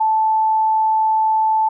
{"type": "tone", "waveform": "sine", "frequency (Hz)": 876, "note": "A5", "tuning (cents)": -8, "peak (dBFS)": -13, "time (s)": [0, 1.69], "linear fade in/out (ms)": 10, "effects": []}